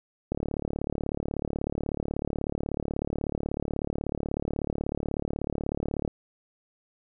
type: click train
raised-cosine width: 2 ms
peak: -16 dBFS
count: 210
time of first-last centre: 0.32-6.078 s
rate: 36.3 Hz
effects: none